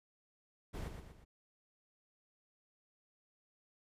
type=noise with echo; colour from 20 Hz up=brown; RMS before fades=-41 dBFS; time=0.73-0.89 s; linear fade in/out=20 ms; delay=120 ms; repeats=3; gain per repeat=-6 dB; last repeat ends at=1.25 s; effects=resampled to 32000 Hz